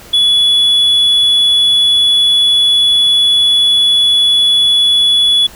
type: tone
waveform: sine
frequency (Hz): 3410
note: G#7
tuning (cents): +45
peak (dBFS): -4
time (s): 0.13-5.47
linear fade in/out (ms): 10
effects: tanh soft clip ceiling -6 dBFS + pink hiss -36 dBFS RMS until 5.55 s